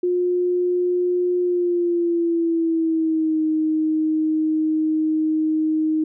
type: tone with pitch glide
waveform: sine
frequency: 357.3 to 312.8 Hz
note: F4 to D#4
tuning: +40 to +9 cents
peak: -17 dBFS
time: 0.03-6.04 s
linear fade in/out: 5 ms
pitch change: -231 cents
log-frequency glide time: 1.41-3.42 s
effects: none